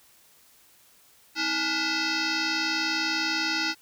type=tone with frequency modulation; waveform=sine; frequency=1480 Hz; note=F#6; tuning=in tune; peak=-24 dBFS; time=1.35-3.75 s; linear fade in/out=50 ms; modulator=580 Hz; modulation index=6.7; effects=white hiss -58 dBFS RMS until 3.81 s